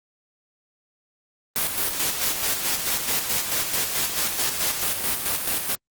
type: noise with tremolo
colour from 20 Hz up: white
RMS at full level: -23 dBFS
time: 1.56-5.75 s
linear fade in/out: 0 ms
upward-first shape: square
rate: 4.6 Hz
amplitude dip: 45%
effects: Opus 32 kbps